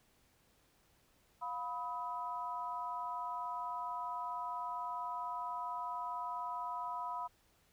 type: tone with amplitude modulation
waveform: sine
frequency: 987.8 Hz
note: B5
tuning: in tune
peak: -33 dBFS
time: 1.41-7.28 s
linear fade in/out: 20 ms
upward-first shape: sine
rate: 280 Hz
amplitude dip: 100%
effects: pink hiss -71 dBFS RMS until 7.72 s